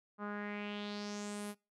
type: tone with low-pass filter sweep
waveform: sawtooth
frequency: 206.4 Hz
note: G#3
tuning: 10 cents flat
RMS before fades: -42 dBFS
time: 0.18-1.55 s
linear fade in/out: 50 ms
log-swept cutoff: 1200 to 12000 Hz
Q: 3.6
effects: noise-tail reverb RT60 0.3 s tail -25 dB re dry